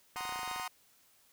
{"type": "chord", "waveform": "sawtooth", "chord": "C half-diminished seventh", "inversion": "second", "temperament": "equal", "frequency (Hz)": [740, 932.3, 1046.5, 1244.5], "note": ["Gb5", "Bb5", "C6", "Eb6"], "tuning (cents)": [0, 0, 0, 0], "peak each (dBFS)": -39, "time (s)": [0.16, 0.68], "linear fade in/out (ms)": 5}
{"type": "clicks", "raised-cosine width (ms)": 0.5, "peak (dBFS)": -29, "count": 12, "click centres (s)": [0.16, 0.208, 0.253, 0.293, 0.324, 0.359, 0.392, 0.432, 0.477, 0.513, 0.561, 0.598]}
{"effects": ["white hiss -66 dBFS RMS until 1.32 s"]}